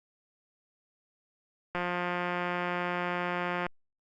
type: click train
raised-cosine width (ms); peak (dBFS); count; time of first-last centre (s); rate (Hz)
0.5; -17; 340; 1.75-3.665; 177
effects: Opus 48 kbps